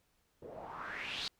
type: noise with low-pass filter sweep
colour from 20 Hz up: white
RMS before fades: -43 dBFS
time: 0.42-1.28 s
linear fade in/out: 2 ms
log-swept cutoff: 440 to 4400 Hz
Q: 4.2
effects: pink hiss -75 dBFS RMS until 1.39 s